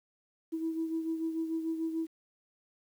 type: beating tone pair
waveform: sine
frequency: 323.8 / 330.6 Hz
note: E4 / E4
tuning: -31 / +5 cents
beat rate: 6.8 Hz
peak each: -31 / -39 dBFS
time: 0.52-2.07 s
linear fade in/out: 20 ms
effects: tanh soft clip ceiling -24 dBFS + 10-bit